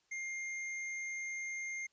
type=tone; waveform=square; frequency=2115 Hz; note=C7; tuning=18 cents sharp; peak=-39 dBFS; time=0.11-1.87 s; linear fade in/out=10 ms; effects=white hiss -75 dBFS RMS until 1.92 s + resampled to 16000 Hz